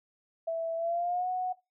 sine tone with pitch glide, 659.3 to 735.8 Hz, E5 to F#5, 0 to -10 cents, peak -28 dBFS, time 0.47-1.53 s, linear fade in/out 10 ms, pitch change +190 cents, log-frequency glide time 0.76-1.29 s, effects noise-tail reverb RT60 0.2 s tail -18 dB re dry

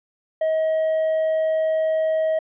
triangle tone with hard clipping, 635 Hz, D#5, 35 cents sharp, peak -17 dBFS, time 0.41-2.39 s, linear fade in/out 5 ms, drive 1 dB, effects resampled to 8000 Hz

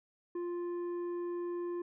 triangle tone with tanh clipping, 349.2 Hz, F4, in tune, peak -36 dBFS, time 0.35-1.82 s, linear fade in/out 5 ms, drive 11 dB, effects none

